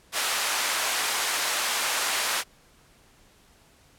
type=high-pass noise; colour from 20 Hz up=pink; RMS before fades=-26 dBFS; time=0.12-2.44 s; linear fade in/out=50 ms; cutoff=920 Hz; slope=12 dB/octave; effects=pink hiss -58 dBFS RMS until 3.98 s + low-pass 12000 Hz 12 dB/octave